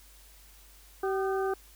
harmonic tone with a mistuned harmonic, 384.3 Hz, G4, 34 cents flat, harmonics 1 / 2 / 3 / 4, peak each -28 / -34 / -38 / -40 dBFS, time 1.03-1.54 s, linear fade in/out 5 ms, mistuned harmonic 3, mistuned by +91 cents, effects added 50 Hz sine -55 dBFS peak until 1.75 s + white hiss -57 dBFS RMS until 1.75 s

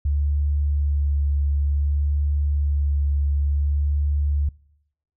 sine tone with vibrato, 72 Hz, D2, 34 cents flat, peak -18 dBFS, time 0.05-4.49 s, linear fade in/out 5 ms, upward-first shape sine, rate 0.56 Hz, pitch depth 15 cents each way, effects noise-tail reverb RT60 0.8 s tail -24 dB re dry

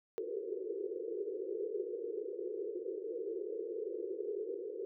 white band-pass noise, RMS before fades -40 dBFS, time 0.18-4.85 s, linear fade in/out 0 ms, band 350 to 480 Hz, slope 96 dB/octave, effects none

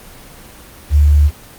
sine tone with quantisation, 73.42 Hz, D2, in tune, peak -6 dBFS, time 0.9-1.31 s, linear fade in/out 50 ms, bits 6, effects pink hiss -38 dBFS RMS until 1.58 s + Opus 24 kbps

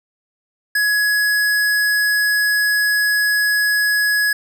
square tone, 1680 Hz, G#6, 19 cents sharp, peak -15 dBFS, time 0.75-4.33 s, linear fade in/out 5 ms, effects none

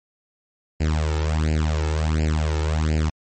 sawtooth tone with flanger, 77.78 Hz, D#2, in tune, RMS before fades -21 dBFS, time 0.8-3.1 s, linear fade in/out 10 ms, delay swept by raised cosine 0.41 to 2.31 ms, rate 1.4 Hz, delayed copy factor +0.95, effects MP3 32 kbps

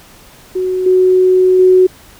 sine tone with level steps, 370 Hz, F#4, in tune, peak -13 / -6 / -4 dBFS, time 0.55-1.87 s, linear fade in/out 10 ms, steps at 0.86 / 1.59 s, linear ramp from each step 5 ms, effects pink hiss -41 dBFS RMS until 2.19 s

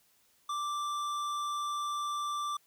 sine tone with tanh clipping, 1174.7 Hz, D6, in tune, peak -34 dBFS, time 0.49-2.57 s, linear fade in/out 5 ms, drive 15 dB, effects white hiss -68 dBFS RMS until 2.66 s

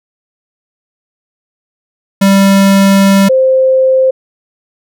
square / sine tone pair in turn, 196 / 523.3 Hz, G3 / C5, 0 / 0 cents, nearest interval octave + perfect fourth, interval 1700 cents, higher second, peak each -5 dBFS, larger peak neither, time 2.21-3.29 / 3.29-4.11 s, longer first, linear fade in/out 10 ms, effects none

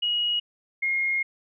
sine tone pair in turn, 2897 / 2142 Hz, F#7 / C7, -37 / +40 cents, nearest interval perfect fourth, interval 523 cents, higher first, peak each -22 dBFS, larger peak neither, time 0.02-0.4 / 0.82-1.23 s, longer second, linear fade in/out 10 ms, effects none

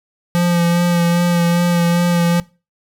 square tone with vibrato, 172.9 Hz, F3, 17 cents flat, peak -13 dBFS, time 0.35-2.4 s, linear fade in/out 0 ms, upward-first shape sine, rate 2.5 Hz, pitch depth 20 cents each way, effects noise-tail reverb RT60 0.3 s tail -21 dB re dry

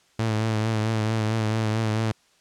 sawtooth tone with vibrato, 110 Hz, A2, in tune, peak -18 dBFS, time 0.19-2.12 s, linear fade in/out 5 ms, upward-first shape triangle, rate 4.5 Hz, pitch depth 48 cents each way, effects white hiss -61 dBFS RMS until 2.4 s + low-pass 7000 Hz 12 dB/octave

